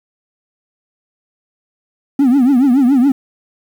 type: tone with vibrato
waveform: triangle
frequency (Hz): 262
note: C4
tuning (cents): +2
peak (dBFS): -5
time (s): 2.19-3.12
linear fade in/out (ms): 5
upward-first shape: triangle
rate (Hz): 7.1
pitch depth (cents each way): 200
effects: tanh soft clip ceiling -2 dBFS + 7-bit